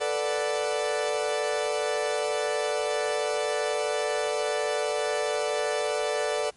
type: chord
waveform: 40% pulse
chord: B minor seventh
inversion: third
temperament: equal with one note detuned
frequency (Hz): 440 / 492.2 / 587.3 / 740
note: A4 / B4 / D5 / F#5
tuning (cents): 0 / -6 / 0 / 0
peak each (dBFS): -29 / -32 / -28 / -33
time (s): 0-6.51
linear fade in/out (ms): 20
effects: pink hiss -58 dBFS RMS until 6.56 s + MP3 48 kbps